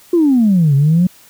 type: exponential two-way sweep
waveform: sine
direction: down then up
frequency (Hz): 360 to 135.5 to 186.1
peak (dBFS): -7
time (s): 0.13-1.07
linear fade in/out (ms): 5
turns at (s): 0.75
effects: tanh soft clip ceiling -4 dBFS + white hiss -45 dBFS RMS until 1.29 s